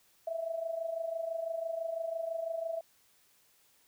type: tone with amplitude modulation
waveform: sine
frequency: 659.3 Hz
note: E5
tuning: in tune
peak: -30 dBFS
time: 0.27-2.81 s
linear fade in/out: 5 ms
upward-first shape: sine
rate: 26 Hz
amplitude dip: 70%
effects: white hiss -67 dBFS RMS until 3.87 s